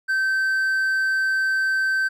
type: tone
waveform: triangle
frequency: 1549 Hz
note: G6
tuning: 21 cents flat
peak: -17 dBFS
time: 0.08-2.09 s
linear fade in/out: 20 ms
effects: none